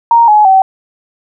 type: tone with pitch steps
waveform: sine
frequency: 932 / 844.8 / 765.8 Hz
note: A#5 / G#5 / G5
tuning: -1 / +29 / -41 cents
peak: -3 dBFS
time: 0.11-0.62 s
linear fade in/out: 2 ms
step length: 170 ms
effects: none

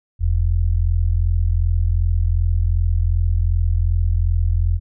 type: tone pair together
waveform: sine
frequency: 42.65 / 85.3 Hz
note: F1 / F2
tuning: -40 / -40 cents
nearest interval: octave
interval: 1200 cents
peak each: -17 dBFS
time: 0.19-4.8 s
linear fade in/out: 50 ms
effects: none

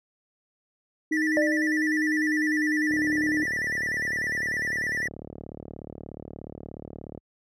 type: tone with pitch glide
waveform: sine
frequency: 311.1 to 305.4 Hz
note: D#4 to D#4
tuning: 0 to -32 cents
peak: -24 dBFS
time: 1.11-3.44 s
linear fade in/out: 5 ms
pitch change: -32 cents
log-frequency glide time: 1.41-2.72 s
type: tone with vibrato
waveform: triangle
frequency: 1864.7 Hz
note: A#6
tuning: in tune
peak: -24 dBFS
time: 1.12-5.08 s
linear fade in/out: 5 ms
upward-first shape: square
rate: 10 Hz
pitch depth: 79 cents each way
type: tone with exponential decay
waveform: sine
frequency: 598 Hz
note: D5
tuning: 31 cents sharp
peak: -19 dBFS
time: 1.37-1.88 s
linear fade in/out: 0 ms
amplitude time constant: 110 ms
type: click train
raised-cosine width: 2 ms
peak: -25 dBFS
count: 158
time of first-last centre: 2.91-7.176 s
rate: 36.8 Hz
effects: high-pass 60 Hz 12 dB/octave

